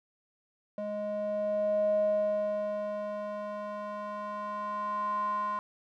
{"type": "tone with band-pass filter sweep", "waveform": "square", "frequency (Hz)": 208.1, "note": "G#3", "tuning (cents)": 4, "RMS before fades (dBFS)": -32, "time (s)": [0.78, 5.59], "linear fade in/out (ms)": 0, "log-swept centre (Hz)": [520, 1100], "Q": 8.3, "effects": []}